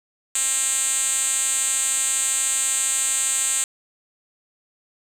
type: tone with band-pass filter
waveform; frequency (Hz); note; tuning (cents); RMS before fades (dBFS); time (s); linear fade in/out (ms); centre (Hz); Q
5% pulse; 267.3; C4; +37; -22; 0.35-3.64; 2; 8000; 4.1
effects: 7-bit